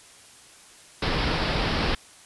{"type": "low-pass noise", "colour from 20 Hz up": "pink", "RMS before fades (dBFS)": -25, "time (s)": [1.02, 1.95], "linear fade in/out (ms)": 5, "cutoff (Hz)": 5300, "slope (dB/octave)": 96, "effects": ["white hiss -50 dBFS RMS until 2.25 s", "resampled to 24000 Hz"]}